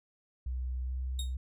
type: tone with pitch glide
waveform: sine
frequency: 63.1 to 64.13 Hz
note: B1 to C2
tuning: +38 to -34 cents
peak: -32 dBFS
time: 0.46-1.37 s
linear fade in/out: 5 ms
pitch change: +28 cents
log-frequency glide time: 0.84-0.92 s
type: tone with exponential decay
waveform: sawtooth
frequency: 3728 Hz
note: A#7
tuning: 1 cent flat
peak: -31 dBFS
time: 1.19-1.35 s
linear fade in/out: 2 ms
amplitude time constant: 33 ms
effects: resampled to 32000 Hz